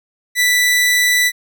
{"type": "tone", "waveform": "sawtooth", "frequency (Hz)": 1975.5, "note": "B6", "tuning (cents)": 0, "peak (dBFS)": -8, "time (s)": [0.35, 1.32], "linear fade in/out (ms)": 50, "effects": []}